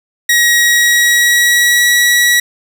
sawtooth tone with pitch glide, 1900 to 1929.9 Hz, A#6 to B6, +33 to -40 cents, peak -4 dBFS, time 0.29-2.4 s, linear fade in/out 5 ms, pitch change +27 cents, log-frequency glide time 0.56-1.9 s, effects none

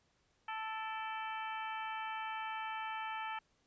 harmonic tone with a mistuned harmonic, 440 Hz, A4, in tune, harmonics 2 / 3 / 4 / 5 / 6 / 7, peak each -41 / -45 / -47 / -49 / -51 / -52 dBFS, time 0.48-3.39 s, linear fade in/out 5 ms, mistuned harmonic 5, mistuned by +84 cents, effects pink hiss -75 dBFS RMS until 3.66 s + resampled to 16000 Hz

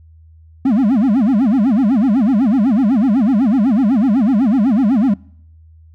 triangle tone with vibrato, 234.5 Hz, A#3, 11 cents sharp, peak -8 dBFS, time 0.65-5.14 s, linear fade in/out 5 ms, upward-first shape sine, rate 8 Hz, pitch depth 300 cents each way, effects noise-tail reverb RT60 0.7 s tail -26 dB re dry + added 80 Hz sine -41 dBFS peak until 5.94 s

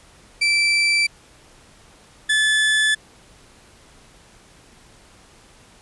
30% pulse tone pair in turn, 2333 / 1733.1 Hz, D7 / A6, -12 / -27 cents, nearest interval perfect fourth, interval 515 cents, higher first, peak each -13 dBFS, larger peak neither, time 0.41-1.07 / 2.29-2.95 s, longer neither, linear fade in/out 10 ms, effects pink hiss -50 dBFS RMS until 5.81 s + resampled to 24000 Hz

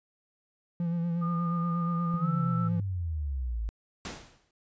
triangle tone with vibrato, 170.2 Hz, F3, 44 cents flat, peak -25 dBFS, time 0.8-2.8 s, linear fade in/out 2 ms, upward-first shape sine, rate 8.4 Hz, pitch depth 34 cents each way
sine tone with pitch glide, 1214 to 1323.9 Hz, D#6 to E6, -43 to +7 cents, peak -34 dBFS, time 1.21-2.69 s, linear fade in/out 20 ms, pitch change +150 cents, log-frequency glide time 2.16-2.3 s
sine exponential sweep, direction down, 167.9 to 52.1 Hz, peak -29 dBFS, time 2.14-3.69 s, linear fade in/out 0 ms
pink noise with exponential decay, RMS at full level -35 dBFS, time 4.05-4.51 s, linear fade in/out 2 ms, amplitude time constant 98 ms
effects resampled to 16000 Hz

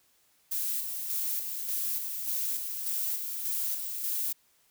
violet noise with tremolo, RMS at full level -31 dBFS, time 0.51-4.33 s, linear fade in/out 10 ms, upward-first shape square, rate 1.7 Hz, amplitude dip 40%, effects white hiss -67 dBFS RMS until 4.7 s

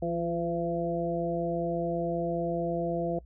harmonic tone with a mistuned harmonic, 169.4 Hz, E3, 48 cents sharp, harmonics 1 / 2 / 3 / 4, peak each -33 / -33 / -33 / -33 dBFS, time 0.02-3.19 s, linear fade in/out 5 ms, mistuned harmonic 2, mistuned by +26 cents, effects noise-tail reverb RT60 0.1 s tail -23 dB re dry + added 60 Hz sine -48 dBFS peak until 3.25 s

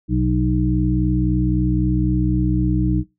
harmonic tone with a mistuned harmonic, 61.74 Hz, B1, in tune, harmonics 1 / 2 / 3 / 5, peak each -21 / -21 / -21 / -21 dBFS, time 0.08-3.04 s, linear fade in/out 50 ms, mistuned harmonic 2, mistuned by +29 cents, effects noise-tail reverb RT60 0.2 s tail -19 dB re dry

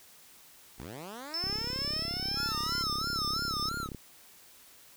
10% pulse linear sweep, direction up, 46.25 to 1046.5 Hz, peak -33 dBFS, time 0.78-2.83 s, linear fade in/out 10 ms
sine tone with tremolo, 5274 Hz, E8, in tune, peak -31 dBFS, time 1.34-3.69 s, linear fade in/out 0 ms, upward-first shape square, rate 2.2 Hz, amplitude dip 25%
click train, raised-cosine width 3 ms, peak -27 dBFS, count 87, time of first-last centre 1.44-3.947 s, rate 34.3 Hz
square tone with vibrato, 1302 Hz, E6, 22 cents flat, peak -35 dBFS, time 2.35-3.89 s, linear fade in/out 50 ms, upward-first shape sine, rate 3 Hz, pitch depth 140 cents each way
effects white hiss -56 dBFS RMS until 4.96 s

